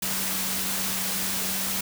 sine tone in noise, 191 Hz, G3, 45 cents flat, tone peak -37 dBFS, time 0.02-1.81 s, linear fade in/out 5 ms, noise white, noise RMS -28 dBFS, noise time 0.02-1.81 s, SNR -12 dB, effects none

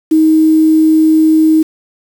sine tone with quantisation, 315.4 Hz, D#4, 24 cents sharp, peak -5 dBFS, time 0.11-1.63 s, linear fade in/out 10 ms, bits 5, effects none

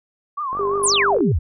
sine tone with vibrato, 1115 Hz, C#6, 10 cents sharp, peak -22 dBFS, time 0.37-1.04 s, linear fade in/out 10 ms, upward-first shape triangle, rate 5.7 Hz, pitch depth 170 cents each way
click train, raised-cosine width 1 ms, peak -20 dBFS, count 34, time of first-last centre 0.53-1.206 s, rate 48.8 Hz
sine tone with tremolo, 401.3 Hz, G4, 41 cents sharp, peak -19 dBFS, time 0.59-1.32 s, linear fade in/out 5 ms, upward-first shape sine, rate 2.2 Hz, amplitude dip 35%
sine exponential sweep, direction down, 11175 to 63.4 Hz, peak -15 dBFS, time 0.83-1.39 s, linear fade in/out 10 ms
effects none

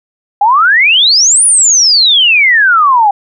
sine exponential two-way sweep, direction up then down, 786 to 9900 to 786 Hz, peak -4 dBFS, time 0.41-3.11 s, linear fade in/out 5 ms, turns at 1.45 s, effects none

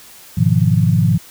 sine chord, F half-diminished seventh, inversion first, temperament equal, 103.83 / 123.47 / 155.56 / 174.61 Hz, Ab2 / Cb3 / Eb3 / F3, 0 / 0 / 0 / 0 cents, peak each -16 dBFS, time 0.37-1.18 s, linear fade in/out 10 ms, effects white hiss -41 dBFS RMS until 1.3 s

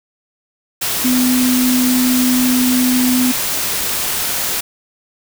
sine tone in noise, 251.9 Hz, B3, 34 cents sharp, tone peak -12 dBFS, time 1.04-3.32 s, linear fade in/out 10 ms, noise white, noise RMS -19 dBFS, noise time 0.81-4.61 s, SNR +4 dB, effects none

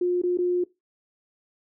sine tone with dropouts, 356.4 Hz, F4, 35 cents sharp, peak -20 dBFS, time 0.01-0.64 s, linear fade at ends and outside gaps 5 ms, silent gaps 0.218-0.235 / 0.374-0.386 s, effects noise-tail reverb RT60 0.2 s tail -20 dB re dry

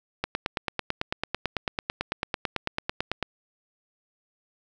click train, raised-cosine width 0.3 ms, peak -10 dBFS, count 28, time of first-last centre 0.24-3.227 s, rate 9.04 Hz, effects none

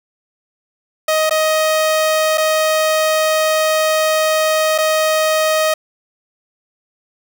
sawtooth tone with dropouts, 627 Hz, D#5, 13 cents sharp, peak -9 dBFS, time 1.08-5.74 s, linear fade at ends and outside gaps 5 ms, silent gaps 1.296-1.308 / 2.375-2.379 / 4.78-4.784 s, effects none

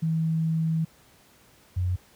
sine tone pair in turn, 161.4 / 90.58 Hz, E3 / F#2, -36 / -36 cents, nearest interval minor seventh, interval 1000 cents, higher first, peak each -22 dBFS, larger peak neither, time 0.02-0.85 / 1.76-1.96 s, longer first, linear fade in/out 10 ms, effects pink hiss -57 dBFS RMS until 2.15 s + high-pass 60 Hz 12 dB/octave

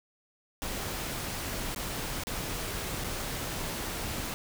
pink noise with dropouts, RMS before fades -35 dBFS, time 0.62-4.34 s, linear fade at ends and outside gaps 0 ms, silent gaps 1.747-1.761 / 2.236-2.27 / 3.039-3.044 s, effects none

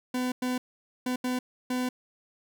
40% pulse tone bursts at uneven times, 251.6 Hz, B3, 32 cents sharp, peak -26 dBFS, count 5, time 0.14-0.32 / 0.42-0.58 / 1.06-1.16 / 1.24-1.39 / 1.7-1.89 s, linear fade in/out 5 ms, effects none

